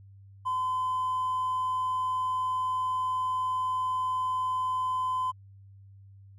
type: tone with hard clipping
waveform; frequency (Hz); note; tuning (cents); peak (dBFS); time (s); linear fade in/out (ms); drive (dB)
triangle; 1021; C6; -43; -26; 0.45-5.32; 20; 2
effects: added 98 Hz sine -49 dBFS peak until 6.38 s